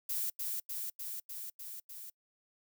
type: noise with echo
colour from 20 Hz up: violet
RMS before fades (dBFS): -35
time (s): 0.09-0.3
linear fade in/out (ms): 5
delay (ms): 300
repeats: 6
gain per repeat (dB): -2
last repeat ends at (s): 2.1
effects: noise-tail reverb RT60 0.1 s tail -25 dB re dry